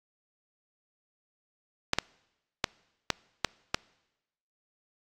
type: clicks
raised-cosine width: 0.2 ms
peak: -6 dBFS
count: 6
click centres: 1.934 / 1.986 / 2.642 / 3.103 / 3.447 / 3.745 s
effects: noise-tail reverb RT60 1.0 s tail -26 dB re dry + AAC 48 kbps